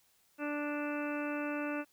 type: harmonic tone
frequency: 293.7 Hz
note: D4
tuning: in tune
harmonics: 1 / 2 / 3 / 4 / 5 / 6 / 7 / 8 / 9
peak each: -36 / -40 / -47 / -46 / -43 / -51 / -53 / -52 / -45 dBFS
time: 0.38-1.85 s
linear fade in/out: 50 ms
effects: white hiss -70 dBFS RMS until 1.92 s